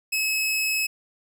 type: tone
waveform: sawtooth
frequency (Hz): 2577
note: E7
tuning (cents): -40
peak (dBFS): -19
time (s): 0.12-0.87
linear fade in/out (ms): 10
effects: none